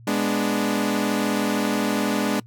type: chord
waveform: sawtooth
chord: G# diminished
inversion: none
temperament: equal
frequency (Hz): 207.7 / 246.9 / 293.7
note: G#3 / B3 / D4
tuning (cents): 0 / 0 / 0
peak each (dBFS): -20 / -23 / -21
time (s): 0.07-2.4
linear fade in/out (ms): 5
effects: noise-tail reverb RT60 0.1 s tail -24 dB re dry + added 116 Hz sine -43 dBFS peak until 2.46 s